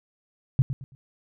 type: tone with echo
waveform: sine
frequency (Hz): 132.6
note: C3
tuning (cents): +23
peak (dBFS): -14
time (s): 0.59-0.62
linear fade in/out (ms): 0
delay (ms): 110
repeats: 3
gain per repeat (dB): -11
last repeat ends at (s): 0.95
effects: none